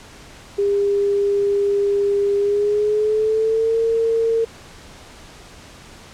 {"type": "tone with pitch glide", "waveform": "sine", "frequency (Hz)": [402.8, 454.7], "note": ["G4", "A#4"], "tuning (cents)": [47, -43], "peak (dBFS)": -15, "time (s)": [0.58, 4.45], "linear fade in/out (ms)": 10, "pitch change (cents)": 210, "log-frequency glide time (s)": [2.37, 3.77], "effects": ["pink hiss -42 dBFS RMS until 6.13 s", "low-pass 8000 Hz 12 dB/octave"]}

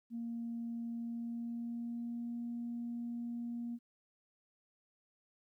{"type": "tone with pitch glide", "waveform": "sine", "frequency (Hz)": [233.1, 236.8], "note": ["A#3", "A#3"], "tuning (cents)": [0, 27], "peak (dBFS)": -37, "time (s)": [0.1, 3.79], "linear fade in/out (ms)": 50, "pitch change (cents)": 27, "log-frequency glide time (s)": [0.92, 2.38], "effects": ["tanh soft clip ceiling -33 dBFS", "13-bit"]}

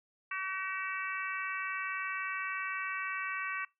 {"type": "harmonic tone", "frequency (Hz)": 380.3, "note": "F#4", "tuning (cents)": 48, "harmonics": [3, 4, 5, 6, 7], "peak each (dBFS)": [-39, -40, -41, -42, -42], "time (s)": [0.31, 3.65], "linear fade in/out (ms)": 5, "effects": ["noise-tail reverb RT60 0.2 s tail -22 dB re dry"]}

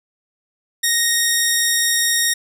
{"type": "tone", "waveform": "10% pulse", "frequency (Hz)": 1864.7, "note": "A#6", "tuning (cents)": 0, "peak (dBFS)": -6, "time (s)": [0.83, 2.34], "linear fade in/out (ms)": 10, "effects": []}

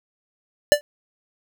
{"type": "tone with exponential decay", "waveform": "square", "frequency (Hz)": 587.3, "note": "D5", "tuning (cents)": 0, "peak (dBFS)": -6, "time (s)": [0.72, 0.81], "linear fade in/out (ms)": 0, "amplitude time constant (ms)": 19, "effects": []}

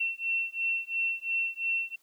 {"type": "beating tone pair", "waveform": "sine", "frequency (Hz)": [2705, 2707.9], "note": ["E7", "E7"], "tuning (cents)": [44, 46], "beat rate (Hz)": 2.9, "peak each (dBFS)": -31, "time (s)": [0, 1.96], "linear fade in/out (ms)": 10, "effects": ["white hiss -68 dBFS RMS until 2.02 s", "high-pass 150 Hz 12 dB/octave"]}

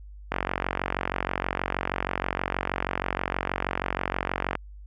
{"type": "click train", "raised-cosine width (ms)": 0.5, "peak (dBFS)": -10, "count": 197, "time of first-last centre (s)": [0.32, 4.553], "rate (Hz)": 46.3, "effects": ["added 50 Hz sine -41 dBFS peak until 4.86 s"]}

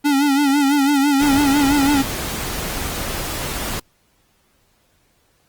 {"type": "tone with vibrato", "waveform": "square", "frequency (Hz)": 281.8, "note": "C#4", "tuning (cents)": 29, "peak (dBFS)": -14, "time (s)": [0.04, 2.03], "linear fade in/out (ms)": 20, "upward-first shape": "sine", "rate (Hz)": 6, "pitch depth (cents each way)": 74}
{"type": "noise", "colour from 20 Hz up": "pink", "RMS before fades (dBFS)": -25, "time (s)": [1.2, 3.8], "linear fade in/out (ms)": 10}
{"effects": ["pink hiss -61 dBFS RMS until 5.48 s", "Opus 24 kbps"]}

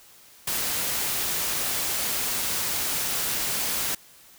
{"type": "noise", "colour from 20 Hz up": "white", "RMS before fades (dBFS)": -27, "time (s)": [0.47, 3.95], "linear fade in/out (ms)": 5, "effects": ["white hiss -52 dBFS RMS until 4.38 s"]}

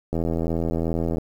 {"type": "click train", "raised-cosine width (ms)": 2, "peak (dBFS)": -12, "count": 88, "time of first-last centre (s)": [0.13, 1.183], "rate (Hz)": 82.6, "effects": ["8-bit"]}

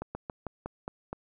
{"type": "slowing click train", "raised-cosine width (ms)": 1, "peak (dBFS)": -21, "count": 7, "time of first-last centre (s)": [0.02, 1.13], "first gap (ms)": 130, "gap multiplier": 1.14, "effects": []}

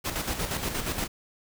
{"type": "noise with tremolo", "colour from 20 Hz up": "pink", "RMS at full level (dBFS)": -29, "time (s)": [0.04, 1.08], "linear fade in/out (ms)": 20, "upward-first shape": "square", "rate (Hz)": 8.5, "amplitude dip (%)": 50, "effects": []}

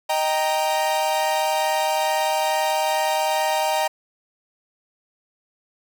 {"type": "chord", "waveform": "45% pulse", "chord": "Eb major", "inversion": "none", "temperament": "equal", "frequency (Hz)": [622.3, 784, 932.3], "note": ["Eb5", "G5", "Bb5"], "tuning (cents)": [0, 0, 0], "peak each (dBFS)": -24, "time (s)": [0.09, 3.88], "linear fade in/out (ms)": 10, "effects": []}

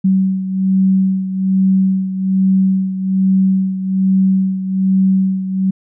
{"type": "beating tone pair", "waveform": "sine", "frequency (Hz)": [190, 191.2], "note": ["F#3", "G3"], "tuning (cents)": [46, -43], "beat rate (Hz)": 1.2, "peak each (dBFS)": [-12, -18], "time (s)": [0.04, 5.71], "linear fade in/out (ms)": 10, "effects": []}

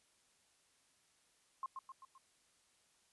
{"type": "tone with echo", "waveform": "sine", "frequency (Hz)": 1064, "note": "C6", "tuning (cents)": 29, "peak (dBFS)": -38, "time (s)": [1.63, 1.66], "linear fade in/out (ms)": 2, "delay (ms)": 130, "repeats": 4, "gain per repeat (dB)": -5, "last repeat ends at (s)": 2.18, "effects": ["white hiss -73 dBFS RMS until 3.12 s", "resampled to 24000 Hz"]}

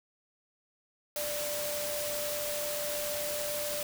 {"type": "tone in noise", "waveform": "sine", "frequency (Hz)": 590, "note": "D5", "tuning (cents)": 8, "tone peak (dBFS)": -35, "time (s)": [1.16, 3.83], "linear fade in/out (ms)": 2, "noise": "white", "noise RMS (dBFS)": -36, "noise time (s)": [1.16, 3.83], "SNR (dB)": -2, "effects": []}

